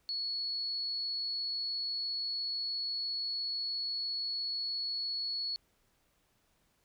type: tone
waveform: sine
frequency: 4383 Hz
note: C#8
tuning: 20 cents flat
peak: -33 dBFS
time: 0.09-5.56 s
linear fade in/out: 0 ms
effects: pink hiss -73 dBFS RMS until 6.84 s